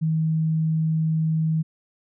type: tone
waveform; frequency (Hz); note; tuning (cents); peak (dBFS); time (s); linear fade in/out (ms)
sine; 159.2; D#3; +40; -19; 0.01-1.63; 20
effects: none